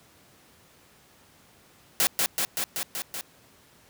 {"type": "noise with echo", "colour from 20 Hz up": "white", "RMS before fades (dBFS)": -22, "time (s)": [2, 2.07], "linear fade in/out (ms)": 0, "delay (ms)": 190, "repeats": 6, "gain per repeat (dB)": -2, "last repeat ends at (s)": 3.21, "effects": ["pink hiss -57 dBFS RMS until 3.89 s", "high-pass 80 Hz 12 dB/octave"]}